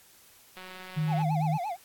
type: click train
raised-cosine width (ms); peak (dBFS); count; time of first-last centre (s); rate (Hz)
0.3; -28; 121; 0.57-1.219; 185
type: tone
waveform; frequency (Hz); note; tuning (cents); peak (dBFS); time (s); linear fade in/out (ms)
sine; 155.56; D#3; 0; -25; 0.96-1.58; 20
type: tone with vibrato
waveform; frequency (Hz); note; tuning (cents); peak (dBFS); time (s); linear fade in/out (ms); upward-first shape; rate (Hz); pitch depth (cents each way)
triangle; 772; G5; -27; -28; 1.07-1.77; 50; sine; 8.7; 210
effects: white hiss -57 dBFS RMS until 1.84 s + AAC 64 kbps